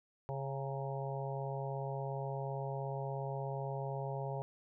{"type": "harmonic tone with a mistuned harmonic", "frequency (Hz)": 137.2, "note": "C#3", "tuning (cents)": -17, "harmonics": [1, 3, 4, 5, 6, 7], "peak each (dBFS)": [-39, -45, -44, -46, -47, -48], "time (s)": [0.29, 4.42], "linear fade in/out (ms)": 0, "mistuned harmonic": 7, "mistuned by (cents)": -53, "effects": []}